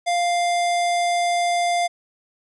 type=tone; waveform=square; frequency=698.5 Hz; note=F5; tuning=in tune; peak=-19 dBFS; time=0.06-1.88 s; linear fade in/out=20 ms; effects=resampled to 24000 Hz